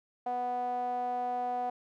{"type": "tone with band-pass filter", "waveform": "sawtooth", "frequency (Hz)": 246.9, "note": "B3", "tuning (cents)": 0, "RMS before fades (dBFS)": -33, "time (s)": [0.26, 1.7], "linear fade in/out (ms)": 5, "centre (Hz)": 710, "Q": 8, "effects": []}